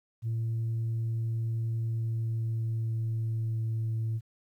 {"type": "tone with pitch glide", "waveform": "sine", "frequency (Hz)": [113.8, 112.1], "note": ["A#2", "A2"], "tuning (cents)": [-41, 33], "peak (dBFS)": -26, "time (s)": [0.22, 4.21], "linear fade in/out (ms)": 50, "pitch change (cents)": -26, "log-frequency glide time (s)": [1.78, 3.74], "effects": ["tanh soft clip ceiling -26 dBFS", "11-bit"]}